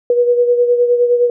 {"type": "beating tone pair", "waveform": "sine", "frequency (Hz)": [483.5, 493.2], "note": ["B4", "B4"], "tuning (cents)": [-37, -2], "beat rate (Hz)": 9.7, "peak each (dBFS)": [-10, -18], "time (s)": [0.1, 1.3], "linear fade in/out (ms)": 2, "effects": []}